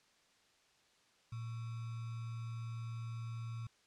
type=tone with sample-and-hold; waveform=sine; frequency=115 Hz; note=A#2; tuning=23 cents flat; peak=-40 dBFS; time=1.32-3.67 s; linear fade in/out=5 ms; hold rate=1225 Hz; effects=white hiss -70 dBFS RMS until 3.86 s + low-pass 6000 Hz 12 dB/octave